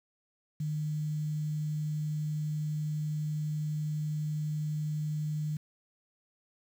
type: tone with quantisation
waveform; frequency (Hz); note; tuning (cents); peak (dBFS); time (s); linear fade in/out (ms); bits
sine; 152; D#3; -40; -30; 0.6-5.57; 5; 9
effects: none